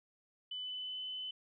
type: tone with pitch glide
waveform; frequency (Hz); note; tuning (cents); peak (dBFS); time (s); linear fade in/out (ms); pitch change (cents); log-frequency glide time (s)
sine; 3000 to 3024; F#7 to F#7; +23 to +37; -39; 0.51-1.31; 5; +14; 0.62-1.02
effects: none